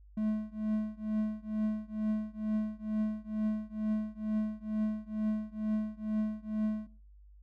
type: tone with tremolo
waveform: triangle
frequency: 215.3 Hz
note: A3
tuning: 37 cents flat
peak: -24 dBFS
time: 0.17-6.87 s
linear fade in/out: 5 ms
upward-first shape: triangle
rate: 2.2 Hz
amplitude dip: 95%
effects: noise-tail reverb RT60 0.4 s tail -18 dB re dry + added 50 Hz sine -53 dBFS peak until 7.42 s